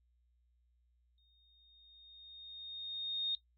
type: tone with exponential growth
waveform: sine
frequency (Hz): 3697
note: A#7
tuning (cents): -15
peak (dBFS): -31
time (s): 1.18-3.35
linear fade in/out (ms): 1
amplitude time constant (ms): 470
effects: noise-tail reverb RT60 0.1 s tail -17 dB re dry + added 60 Hz sine -70 dBFS peak until 3.57 s

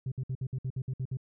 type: tone bursts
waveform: sine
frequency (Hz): 130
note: C3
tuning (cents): -11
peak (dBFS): -28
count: 10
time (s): 0.06-1.171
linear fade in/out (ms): 5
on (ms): 58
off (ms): 59
effects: tanh soft clip ceiling -29 dBFS

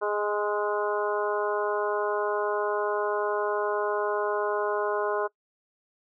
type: harmonic tone with a mistuned harmonic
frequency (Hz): 207.7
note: G#3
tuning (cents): 0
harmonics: 2 / 3 / 4 / 5 / 6 / 7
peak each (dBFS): -28 / -31 / -35 / -32 / -37 / -36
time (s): 0.01-5.28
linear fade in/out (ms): 20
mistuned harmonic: 6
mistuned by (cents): +16
effects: noise-tail reverb RT60 0.1 s tail -23 dB re dry

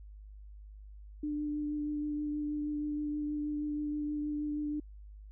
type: tone with vibrato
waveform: sine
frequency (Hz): 297.2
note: D4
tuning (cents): +21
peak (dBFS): -32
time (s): 1.23-4.8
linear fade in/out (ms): 5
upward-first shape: triangle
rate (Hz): 6.3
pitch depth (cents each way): 16
effects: added 51 Hz sine -47 dBFS peak until 5.31 s

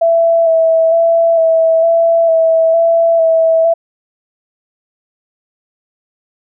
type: tone with vibrato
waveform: sine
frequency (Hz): 659.3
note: E5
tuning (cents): 0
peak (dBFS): -7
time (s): 0.01-3.74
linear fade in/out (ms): 10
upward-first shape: square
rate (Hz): 1.1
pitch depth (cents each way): 19
effects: none

